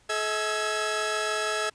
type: tone cluster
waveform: sawtooth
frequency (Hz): 428.7 / 640 / 1326 / 1667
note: A4 / D#5 / E6 / G#6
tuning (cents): -45 / +49 / +10 / +6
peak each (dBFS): -28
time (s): 0.09-1.7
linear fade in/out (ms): 10
effects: pink hiss -61 dBFS RMS until 1.74 s + resampled to 22050 Hz